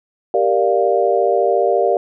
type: chord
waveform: sine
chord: G minor seventh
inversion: none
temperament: equal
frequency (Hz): 392 / 466.2 / 587.3 / 698.5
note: G4 / Bb4 / D5 / F5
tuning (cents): 0 / 0 / 0 / 0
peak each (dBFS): -18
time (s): 0.34-1.97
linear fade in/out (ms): 2
effects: none